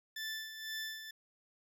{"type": "tone with tremolo", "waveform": "20% pulse", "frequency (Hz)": 1760, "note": "A6", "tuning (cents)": 0, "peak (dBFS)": -33, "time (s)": [0.16, 1.11], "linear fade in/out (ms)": 5, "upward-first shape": "sine", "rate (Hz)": 2, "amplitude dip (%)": 60, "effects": []}